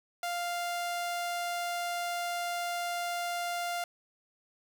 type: tone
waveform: sawtooth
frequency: 698 Hz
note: F5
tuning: 1 cent flat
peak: -28 dBFS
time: 0.23-3.84 s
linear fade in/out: 2 ms
effects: none